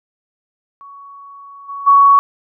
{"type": "tone with level steps", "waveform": "sine", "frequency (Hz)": 1119, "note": "C#6", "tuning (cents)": 16, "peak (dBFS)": [-34, -24, -5], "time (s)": [0.81, 2.19], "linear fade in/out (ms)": 0, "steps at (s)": [1.68, 1.86], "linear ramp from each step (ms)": 20, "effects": []}